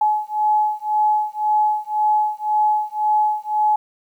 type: beating tone pair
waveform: sine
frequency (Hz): 849 / 850.9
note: G#5 / G#5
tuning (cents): +38 / +42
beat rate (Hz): 1.9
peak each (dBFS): -19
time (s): 0.01-3.76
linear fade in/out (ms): 5
effects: 9-bit